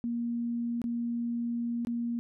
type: tone with dropouts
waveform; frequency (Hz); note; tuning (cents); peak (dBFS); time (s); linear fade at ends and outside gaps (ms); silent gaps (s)
sine; 236; A#3; +22; -29; 0.04-2.19; 0; 0.817-0.841 / 1.849-1.871
effects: none